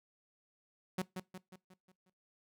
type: tone with echo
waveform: sawtooth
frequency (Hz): 185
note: F#3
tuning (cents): 0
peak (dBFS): -29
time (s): 0.98-1.02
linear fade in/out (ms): 5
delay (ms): 180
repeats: 6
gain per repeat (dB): -6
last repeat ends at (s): 2.1
effects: noise-tail reverb RT60 0.2 s tail -21 dB re dry